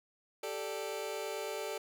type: chord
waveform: sawtooth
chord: G suspended second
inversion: none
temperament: just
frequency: 392 / 441 / 588 Hz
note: G4 / A4 / D5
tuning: 0 / +4 / +2 cents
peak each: -38 / -36 / -37 dBFS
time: 0.43-1.78 s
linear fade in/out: 5 ms
effects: none